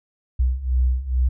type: beating tone pair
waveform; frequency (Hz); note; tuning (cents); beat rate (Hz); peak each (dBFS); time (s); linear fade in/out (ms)
sine; 61.74 / 64.04; B1 / C2; 0 / -37; 2.3; -22 / -19; 0.39-1.29; 10
effects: none

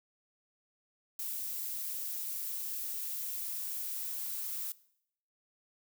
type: noise with high-pass filter sweep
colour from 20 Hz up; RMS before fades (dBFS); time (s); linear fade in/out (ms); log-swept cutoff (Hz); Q
violet; -38; 1.19-4.72; 2; 200 to 1100; 2.2
effects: noise-tail reverb RT60 0.7 s tail -20 dB re dry

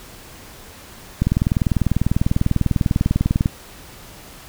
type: click train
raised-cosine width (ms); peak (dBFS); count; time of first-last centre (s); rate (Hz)
5; -4; 46; 1.22-3.459; 20.1
effects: pink hiss -41 dBFS RMS until 4.48 s

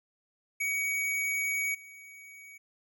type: tone with level steps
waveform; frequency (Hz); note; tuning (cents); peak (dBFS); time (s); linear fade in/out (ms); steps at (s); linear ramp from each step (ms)
square; 2255; C#7; +29; -29 / -48; 0.6-2.58; 10; 1.74; 10
effects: none

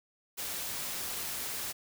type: noise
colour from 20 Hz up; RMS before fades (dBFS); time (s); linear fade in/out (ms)
white; -37; 0.37-1.73; 20
effects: none

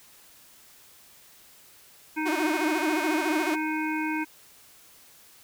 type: harmonic tone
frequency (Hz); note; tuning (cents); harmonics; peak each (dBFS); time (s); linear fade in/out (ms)
311.1; D#4; 0; 1 / 3 / 5 / 7 / 8; -28 / -33 / -35 / -36 / -37; 2.16-4.25; 20
type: tone with vibrato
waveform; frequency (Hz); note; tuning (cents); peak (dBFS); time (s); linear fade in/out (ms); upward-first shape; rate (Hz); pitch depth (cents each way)
sawtooth; 333.2; E4; +19; -23; 2.25-3.56; 20; sine; 14; 220
effects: white hiss -54 dBFS RMS until 5.43 s

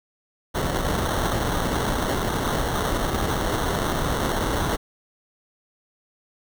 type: noise with sample-and-hold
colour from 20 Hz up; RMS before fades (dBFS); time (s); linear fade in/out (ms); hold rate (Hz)
pink; -24; 0.54-4.77; 20; 2450
effects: none

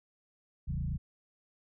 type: tone with frequency modulation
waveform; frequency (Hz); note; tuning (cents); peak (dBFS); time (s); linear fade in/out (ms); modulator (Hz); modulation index
sine; 103.83; G#2; 0; -31; 0.67-0.98; 20; 28.2; 2.3
effects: none

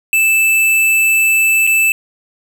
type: tone with dropouts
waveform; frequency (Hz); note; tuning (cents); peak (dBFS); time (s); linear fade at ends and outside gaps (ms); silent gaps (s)
square; 2637; E7; 0; -10; 0.13-1.92; 1; 1.668-1.673
effects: none

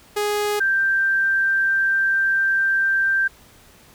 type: tone pair in turn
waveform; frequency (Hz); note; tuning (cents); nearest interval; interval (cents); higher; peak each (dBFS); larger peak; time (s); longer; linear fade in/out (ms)
sawtooth / sine; 415.3 / 1573.9; G#4 / G6; 0 / +7; octave + major seventh; 2307; second; -16; neither; 0.16-0.6 / 0.6-3.28; second; 10
effects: pink hiss -50 dBFS RMS until 3.94 s

